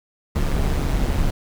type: noise with amplitude modulation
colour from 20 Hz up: brown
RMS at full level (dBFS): -17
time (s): 0.35-1.31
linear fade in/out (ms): 10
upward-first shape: sine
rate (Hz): 140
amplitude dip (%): 60
effects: none